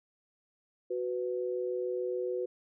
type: tone pair together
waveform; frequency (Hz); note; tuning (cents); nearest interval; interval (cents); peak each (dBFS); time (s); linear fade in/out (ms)
sine; 370 / 496.9; F#4 / B4; 0 / +11; perfect fourth; 511; -33 / -34; 0.9-2.46; 10
effects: none